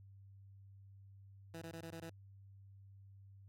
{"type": "tone bursts", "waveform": "15% pulse", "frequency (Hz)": 164.81, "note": "E3", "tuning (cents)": 0, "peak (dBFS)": -40, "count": 6, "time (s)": [1.54, 2.095], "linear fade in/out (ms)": 2, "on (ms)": 75, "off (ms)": 21, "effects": ["added 98 Hz sine -56 dBFS peak until 3.48 s", "AAC 64 kbps"]}